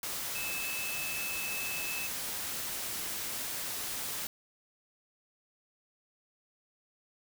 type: tone in noise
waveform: sine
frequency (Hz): 2610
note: E7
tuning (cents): -18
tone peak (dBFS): -37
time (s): 0.35-2.07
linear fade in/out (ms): 2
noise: white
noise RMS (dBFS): -37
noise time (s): 0.03-4.27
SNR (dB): -3
effects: none